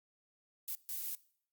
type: noise bursts at uneven times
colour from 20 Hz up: violet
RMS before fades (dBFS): -40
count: 2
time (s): 0.68-0.75 / 0.89-1.15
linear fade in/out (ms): 0
effects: noise-tail reverb RT60 0.6 s tail -21 dB re dry + Opus 48 kbps